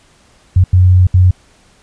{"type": "tone bursts at uneven times", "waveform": "sine", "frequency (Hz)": 91.4, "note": "F#2", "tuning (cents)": -21, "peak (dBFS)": -4, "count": 3, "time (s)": [[0.56, 0.64], [0.73, 1.07], [1.14, 1.31]], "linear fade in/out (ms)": 5, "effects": ["pink hiss -49 dBFS RMS until 1.82 s", "resampled to 22050 Hz"]}